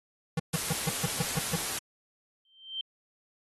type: tone bursts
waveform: square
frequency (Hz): 160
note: D#3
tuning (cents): +49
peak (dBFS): -26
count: 8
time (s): 0.37-1.558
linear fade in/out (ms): 5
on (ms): 26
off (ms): 140
type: noise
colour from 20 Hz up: white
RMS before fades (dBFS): -33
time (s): 0.53-1.79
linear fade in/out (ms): 5
type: tone with exponential growth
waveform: sine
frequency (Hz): 3130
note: G7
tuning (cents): -3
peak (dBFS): -29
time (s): 2.45-2.81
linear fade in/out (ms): 2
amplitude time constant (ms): 78
effects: AAC 32 kbps